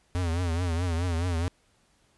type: tone with vibrato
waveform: square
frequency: 86 Hz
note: F2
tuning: 26 cents flat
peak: -26 dBFS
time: 0.15-1.48 s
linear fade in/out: 0 ms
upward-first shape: triangle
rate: 4.7 Hz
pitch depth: 120 cents each way
effects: pink hiss -66 dBFS RMS until 2.17 s + resampled to 24000 Hz